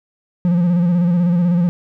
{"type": "tone with vibrato", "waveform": "triangle", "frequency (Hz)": 174.61, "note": "F3", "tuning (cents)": 0, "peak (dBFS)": -10, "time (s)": [0.45, 1.69], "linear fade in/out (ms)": 0, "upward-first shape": "square", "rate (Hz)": 16, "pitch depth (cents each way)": 46, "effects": []}